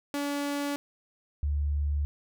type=tone pair in turn; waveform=sawtooth / sine; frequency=286 / 72.73 Hz; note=D4 / D2; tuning=-46 / -16 cents; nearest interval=2 octaves; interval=2370 cents; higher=first; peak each=-25 dBFS; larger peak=neither; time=0.14-0.76 / 1.43-2.05 s; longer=neither; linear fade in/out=0 ms; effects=none